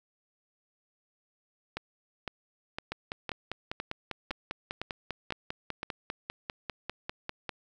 two click trains, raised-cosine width 0.3 ms, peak -18 / -18 dBFS, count 9 / 24, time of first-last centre 1.77-5.831 / 2.92-7.493 s, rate 1.97 / 5.03 Hz, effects 10-bit

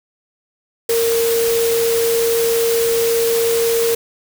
sine tone in noise, 461.6 Hz, A#4, 17 cents flat, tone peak -14 dBFS, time 0.89-3.95 s, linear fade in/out 5 ms, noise white, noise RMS -23 dBFS, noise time 0.89-3.95 s, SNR +6 dB, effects none

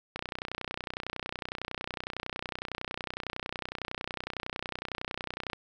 click train, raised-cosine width 0.3 ms, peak -18 dBFS, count 167, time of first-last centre 0.16-5.532 s, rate 30.9 Hz, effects none

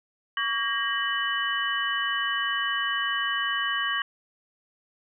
sine tone cluster, 1133 / 1622 / 1877 / 2980 Hz, C#6 / G#6 / A#6 / F#7, +37 / -41 / +11 / +12 cents, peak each -30 dBFS, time 0.37-4.02 s, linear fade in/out 2 ms, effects none

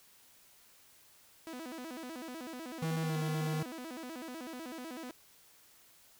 sawtooth tone with vibrato, 285 Hz, C#4, 48 cents sharp, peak -38 dBFS, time 1.47-5.11 s, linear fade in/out 0 ms, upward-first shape square, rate 8 Hz, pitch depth 230 cents each way
square tone with pitch glide, 161 to 155.16 Hz, E3 to D#3, -41 to -4 cents, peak -33 dBFS, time 2.82-3.63 s, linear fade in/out 5 ms, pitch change -63 cents, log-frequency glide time 3.02-3.17 s
effects white hiss -62 dBFS RMS until 6.19 s

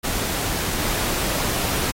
pink noise, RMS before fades -24 dBFS, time 0.03-1.92 s, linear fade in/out 20 ms, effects AAC 48 kbps

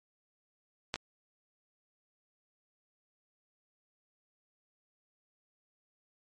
clicks, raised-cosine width 0.2 ms, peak -14 / -19 dBFS, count 2, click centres 0.941 / 0.958 s, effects MP3 48 kbps

